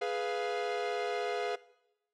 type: chord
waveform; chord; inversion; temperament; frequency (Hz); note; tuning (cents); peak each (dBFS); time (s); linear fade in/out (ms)
45% pulse; F diminished; first; equal with one note detuned; 417.7 / 493.9 / 698.5; Ab4 / Cb5 / F5; +10 / 0 / 0; -35 / -36 / -36; 0.01-1.56; 10
effects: noise-tail reverb RT60 0.9 s tail -20 dB re dry + low-pass 4000 Hz 12 dB/octave